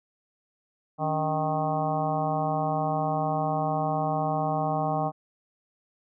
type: harmonic tone with a mistuned harmonic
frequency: 155.56 Hz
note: D#3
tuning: in tune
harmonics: 1 / 2 / 3 / 4 / 5 / 6 / 7 / 8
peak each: -30 / -34 / -38 / -31 / -28 / -40 / -34 / -41 dBFS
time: 0.98-5.12 s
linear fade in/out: 50 ms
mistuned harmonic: 2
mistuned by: -140 cents
effects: none